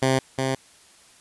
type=tone pair in turn; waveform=10% pulse; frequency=132 / 132.57 Hz; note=C3 / C3; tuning=+16 / +23 cents; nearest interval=unison; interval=7 cents; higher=second; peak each=-10 / -14 dBFS; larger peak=first; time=0.02-0.19 / 0.38-0.55 s; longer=neither; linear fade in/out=5 ms; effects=white hiss -53 dBFS RMS until 1.2 s + resampled to 24000 Hz